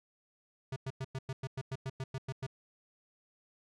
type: tone bursts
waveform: square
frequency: 132.5 Hz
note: C3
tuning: 22 cents sharp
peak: -36 dBFS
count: 13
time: 0.72-2.466 s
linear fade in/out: 5 ms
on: 42 ms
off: 100 ms
effects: low-pass 7000 Hz 12 dB/octave